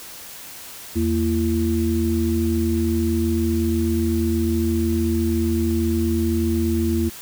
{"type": "tone cluster", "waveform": "sine", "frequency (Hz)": [82.7, 228.4, 336.6], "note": ["E2", "A#3", "E4"], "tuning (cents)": [6, -35, 36], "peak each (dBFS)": -22, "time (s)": [0.95, 7.1], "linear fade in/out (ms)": 20, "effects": ["white hiss -38 dBFS RMS until 7.21 s"]}